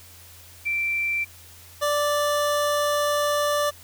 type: tone pair in turn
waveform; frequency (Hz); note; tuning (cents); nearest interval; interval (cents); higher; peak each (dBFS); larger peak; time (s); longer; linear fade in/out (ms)
sine / 25% pulse; 2346 / 586.5; D7 / D5; -2 / -2; 2 octaves; 2400; first; -22 / -17; second; 0.65-1.25 / 1.81-3.71; second; 20
effects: added 87 Hz sine -50 dBFS peak until 3.83 s + white hiss -48 dBFS RMS until 3.83 s